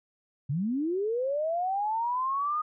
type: linear sweep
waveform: sine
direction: up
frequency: 127.2 to 1242 Hz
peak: -26 dBFS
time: 0.49-2.62 s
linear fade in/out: 10 ms
effects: none